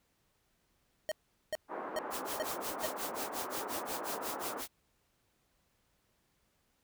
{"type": "tone bursts", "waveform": "square", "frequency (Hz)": 622.3, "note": "D#5", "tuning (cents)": 0, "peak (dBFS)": -33, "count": 5, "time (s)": [1.09, 2.86], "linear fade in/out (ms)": 0, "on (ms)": 26, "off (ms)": 410}
{"type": "band-pass noise", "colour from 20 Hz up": "white", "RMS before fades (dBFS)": -41, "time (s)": [1.68, 4.64], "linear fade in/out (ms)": 50, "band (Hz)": [260, 1200], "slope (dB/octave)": 24}
{"type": "noise with tremolo", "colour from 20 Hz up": "white", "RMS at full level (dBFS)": -39, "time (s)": [2.1, 4.68], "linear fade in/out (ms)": 50, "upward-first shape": "sine", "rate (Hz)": 5.6, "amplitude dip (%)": 100}
{"effects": ["pink hiss -75 dBFS RMS until 6.83 s"]}